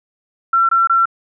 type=tone bursts; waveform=sine; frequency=1354 Hz; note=E6; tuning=46 cents sharp; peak=-10 dBFS; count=3; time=0.53-1.056 s; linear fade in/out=5 ms; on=160 ms; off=23 ms; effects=none